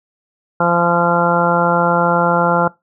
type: harmonic tone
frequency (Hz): 172.2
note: F3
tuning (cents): -24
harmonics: 1 / 2 / 3 / 4 / 5 / 6 / 7 / 8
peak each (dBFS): -19 / -24 / -18 / -21 / -19 / -22 / -27 / -17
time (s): 0.6-2.68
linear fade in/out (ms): 5
effects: noise-tail reverb RT60 0.2 s tail -21 dB re dry